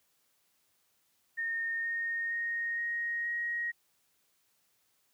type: tone with pitch steps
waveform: sine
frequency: 1835 / 1847.8 / 1860.6 / 1873.6 / 1886.6 Hz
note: A#6 / A#6 / A#6 / A#6 / A#6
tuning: -28 / -16 / -4 / +8 / +20 cents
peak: -31 dBFS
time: 1.37-3.72 s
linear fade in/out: 20 ms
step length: 470 ms
effects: white hiss -73 dBFS RMS until 5.13 s + high-pass 60 Hz 12 dB/octave